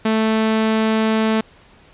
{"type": "tone", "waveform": "sawtooth", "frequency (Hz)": 220, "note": "A3", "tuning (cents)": 0, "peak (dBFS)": -11, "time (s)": [0.05, 1.41], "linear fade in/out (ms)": 5, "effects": ["pink hiss -49 dBFS RMS until 1.93 s", "resampled to 8000 Hz"]}